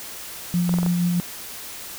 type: tone with tremolo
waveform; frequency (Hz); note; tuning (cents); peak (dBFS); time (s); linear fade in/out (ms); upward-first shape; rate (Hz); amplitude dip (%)
sine; 175.4; F3; +8; -17; 0.54-1.2; 0; sine; 6.4; 25
type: clicks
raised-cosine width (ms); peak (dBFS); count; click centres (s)
1; -15; 5; 0.693 / 0.74 / 0.786 / 0.831 / 0.863
effects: white hiss -36 dBFS RMS until 1.98 s